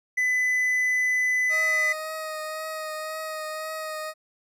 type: tone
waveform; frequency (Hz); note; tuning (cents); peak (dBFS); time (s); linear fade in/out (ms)
triangle; 2004; B6; +25; -19; 0.17-1.93; 10
type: tone with vibrato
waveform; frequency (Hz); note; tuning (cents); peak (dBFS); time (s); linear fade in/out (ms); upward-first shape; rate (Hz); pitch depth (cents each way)
20% pulse; 626; D#5; +10; -26; 1.49-4.14; 50; triangle; 1.9; 20
effects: none